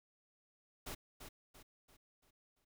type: noise with echo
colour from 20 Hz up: pink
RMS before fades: -45 dBFS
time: 0.86-0.95 s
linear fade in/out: 10 ms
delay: 340 ms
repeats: 5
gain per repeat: -7 dB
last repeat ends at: 2.65 s
effects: none

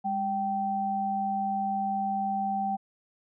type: tone pair together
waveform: sine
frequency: 202.8 / 777 Hz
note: G#3 / G5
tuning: -41 / -16 cents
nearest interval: octave + major seventh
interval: 2325 cents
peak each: -33 / -27 dBFS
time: 0.04-2.77 s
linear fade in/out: 20 ms
effects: none

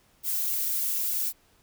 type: noise with flanger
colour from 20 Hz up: violet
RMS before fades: -28 dBFS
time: 0.23-1.33 s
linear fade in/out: 50 ms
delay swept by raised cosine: 1.6 to 2.44 ms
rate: 3.4 Hz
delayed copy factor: -0.75
effects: pink hiss -63 dBFS RMS until 1.62 s

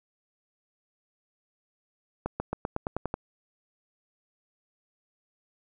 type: accelerating click train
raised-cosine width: 1 ms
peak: -15 dBFS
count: 9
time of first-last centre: 2.26-3.141 s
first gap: 140 ms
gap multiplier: 0.93
effects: none

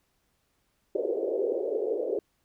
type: band-pass noise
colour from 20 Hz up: white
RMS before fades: -29 dBFS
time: 0.95-2.19 s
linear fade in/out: 2 ms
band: 370 to 520 Hz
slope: 48 dB/octave
effects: pink hiss -73 dBFS RMS until 2.44 s

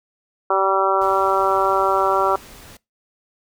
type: harmonic tone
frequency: 193 Hz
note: G3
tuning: 27 cents flat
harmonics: 2 / 3 / 4 / 5 / 6 / 7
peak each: -22 / -22 / -22 / -22 / -22 / -22 dBFS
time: 0.5-2.36 s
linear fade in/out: 5 ms
type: noise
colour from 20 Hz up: pink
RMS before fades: -42 dBFS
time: 1.01-2.77 s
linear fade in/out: 5 ms
effects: noise-tail reverb RT60 0.2 s tail -21 dB re dry

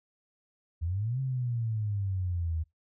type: exponential two-way sweep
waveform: sine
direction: up then down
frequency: 78.6 to 134.7 to 78.6 Hz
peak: -28 dBFS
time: 0.81-2.64 s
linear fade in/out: 20 ms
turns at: 1.2 s
effects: noise-tail reverb RT60 0.2 s tail -25 dB re dry

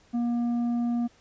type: tone with tanh clipping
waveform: sine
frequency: 238 Hz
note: A#3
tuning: 36 cents sharp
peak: -25 dBFS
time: 0.13-1.08 s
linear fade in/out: 20 ms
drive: 6 dB
effects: pink hiss -60 dBFS RMS until 1.2 s + resampled to 16000 Hz

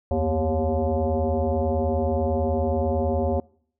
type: tone with frequency modulation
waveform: sine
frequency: 233.1 Hz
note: A#3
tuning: in tune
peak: -20 dBFS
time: 0.11-3.4 s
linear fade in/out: 2 ms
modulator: 159 Hz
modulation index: 3
effects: noise-tail reverb RT60 0.6 s tail -25 dB re dry

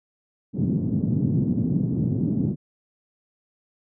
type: band-pass noise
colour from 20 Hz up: white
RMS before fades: -23 dBFS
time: 0.53-2.56 s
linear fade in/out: 50 ms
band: 110 to 240 Hz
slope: 24 dB/octave
effects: none

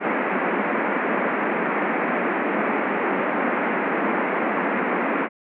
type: band-pass noise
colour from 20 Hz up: pink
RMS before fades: -23 dBFS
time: 0-5.29 s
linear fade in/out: 50 ms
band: 200 to 2300 Hz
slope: 48 dB/octave
effects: none

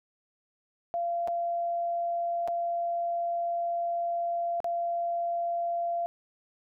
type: tone with dropouts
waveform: sine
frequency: 687 Hz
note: F5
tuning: 29 cents flat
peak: -27 dBFS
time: 0.94-6.06 s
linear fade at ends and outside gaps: 0 ms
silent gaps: 1.275-1.282 / 2.476-2.483 / 4.603-4.644 s
effects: none

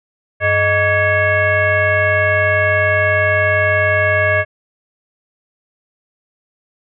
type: tone with frequency modulation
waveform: sine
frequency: 1143 Hz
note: D6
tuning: 47 cents flat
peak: -11 dBFS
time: 0.4-4.45 s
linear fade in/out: 50 ms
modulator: 523 Hz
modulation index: 2
effects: none

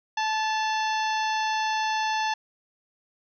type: harmonic tone with a mistuned harmonic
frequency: 870 Hz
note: A5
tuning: 20 cents flat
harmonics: 1 / 2 / 3 / 4 / 5 / 6 / 7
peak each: -25 / -31 / -35 / -37 / -39 / -41 / -42 dBFS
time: 0.17-2.34 s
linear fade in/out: 5 ms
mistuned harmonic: 3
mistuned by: +50 cents
effects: none

